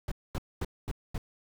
brown noise bursts, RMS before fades -32 dBFS, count 5, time 0.08-1.18 s, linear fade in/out 2 ms, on 36 ms, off 230 ms, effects none

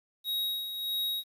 square tone with tremolo, 3796 Hz, A#7, 31 cents sharp, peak -29 dBFS, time 0.24-1.24 s, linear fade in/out 50 ms, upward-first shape sine, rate 1.6 Hz, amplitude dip 55%, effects 10-bit

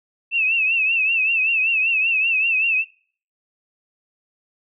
sine tone with vibrato, 2637 Hz, E7, in tune, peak -16 dBFS, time 0.31-2.85 s, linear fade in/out 50 ms, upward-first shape triangle, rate 5.2 Hz, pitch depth 100 cents each way, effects noise-tail reverb RT60 0.5 s tail -25 dB re dry

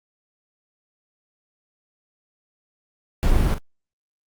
brown noise with echo, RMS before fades -18 dBFS, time 3.23-3.54 s, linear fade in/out 0 ms, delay 41 ms, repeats 1, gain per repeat -9 dB, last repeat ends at 3.581 s, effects Opus 48 kbps

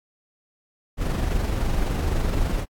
brown noise with amplitude modulation, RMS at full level -21 dBFS, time 0.97-2.66 s, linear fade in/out 50 ms, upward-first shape sine, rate 23.6 Hz, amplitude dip 40%, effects AAC 64 kbps

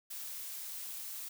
blue noise, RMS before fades -43 dBFS, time 0.1-1.29 s, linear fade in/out 10 ms, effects none

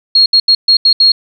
sine tone bursts at uneven times, 4280 Hz, C8, 38 cents sharp, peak -4 dBFS, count 6, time 0.15-0.26 / 0.33-0.4 / 0.48-0.55 / 0.68-0.77 / 0.85-0.93 / 1-1.12 s, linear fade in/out 5 ms, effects none

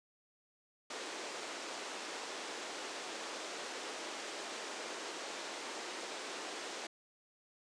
pink band-pass noise, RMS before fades -44 dBFS, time 0.9-6.87 s, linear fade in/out 5 ms, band 320 to 7800 Hz, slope 24 dB/octave, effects resampled to 22050 Hz

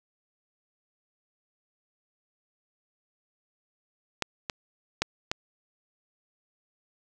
clicks, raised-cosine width 0.2 ms, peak -9 / -13 / -7 / -10 dBFS, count 4, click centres 4.223 / 4.498 / 5.02 / 5.315 s, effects none

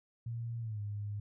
sine tone with pitch glide, 116.54 to 103.23 Hz, A#2 to G#2, 0 to -10 cents, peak -36 dBFS, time 0.26-1.2 s, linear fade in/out 5 ms, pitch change -210 cents, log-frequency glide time 0.6-0.8 s, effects none

